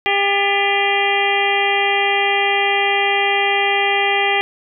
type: harmonic tone with a mistuned harmonic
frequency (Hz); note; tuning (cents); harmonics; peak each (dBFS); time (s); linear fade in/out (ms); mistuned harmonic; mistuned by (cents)
400; G4; +35; 1 / 2 / 3 / 4 / 5 / 6 / 7 / 8; -22 / -19 / -28 / -30 / -20 / -21 / -24 / -26; 0.06-4.41; 0; 4; +130
effects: none